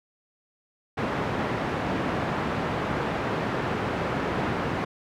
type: band-pass noise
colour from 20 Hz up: pink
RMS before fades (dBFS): -28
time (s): 0.97-4.85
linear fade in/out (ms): 10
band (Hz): 120 to 1700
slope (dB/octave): 12
effects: none